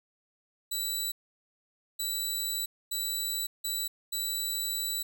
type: tone bursts at uneven times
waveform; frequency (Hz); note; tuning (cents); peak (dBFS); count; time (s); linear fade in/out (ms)
15% pulse; 3951; B7; 0; -23; 5; 0.71-1.12 / 1.99-2.66 / 2.91-3.47 / 3.64-3.88 / 4.12-5.03; 10
effects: none